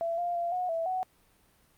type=tone with pitch steps; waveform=sine; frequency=671 / 699 / 688 / 727 / 660 / 744 Hz; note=E5 / F5 / F5 / F#5 / E5 / F#5; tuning=+31 / +1 / -26 / -31 / +2 / +9 cents; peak=-28 dBFS; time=0.01-1.03 s; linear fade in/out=0 ms; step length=170 ms; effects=pink hiss -65 dBFS RMS until 1.77 s + Opus 48 kbps